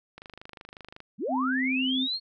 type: click train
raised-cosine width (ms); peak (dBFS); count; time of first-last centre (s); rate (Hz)
0.3; -27; 22; 0.18-1.004; 25.5
type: linear sweep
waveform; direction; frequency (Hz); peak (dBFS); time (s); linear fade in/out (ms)
sine; up; 153.8 to 4352; -27; 1.18-2.2; 50
type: tone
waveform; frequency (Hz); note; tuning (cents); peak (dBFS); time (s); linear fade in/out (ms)
sine; 260; C4; -11; -26; 1.28-2.08; 50
effects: none